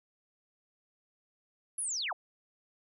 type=linear sweep; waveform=sine; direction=down; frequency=11080 to 554.4 Hz; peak=-32 dBFS; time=1.78-2.13 s; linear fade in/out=5 ms; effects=none